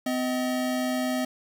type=tone pair together; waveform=square; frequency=254.4 / 630 Hz; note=C4 / D#5; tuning=-48 / +21 cents; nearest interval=octave + major third; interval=1569 cents; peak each=-27 / -31 dBFS; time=0.06-1.25 s; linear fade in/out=5 ms; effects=none